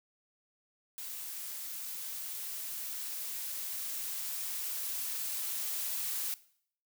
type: noise with level ramp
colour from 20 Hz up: blue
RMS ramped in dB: -42 to -35 dBFS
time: 0.98-6.34 s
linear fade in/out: 0 ms
effects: noise-tail reverb RT60 0.6 s tail -19 dB re dry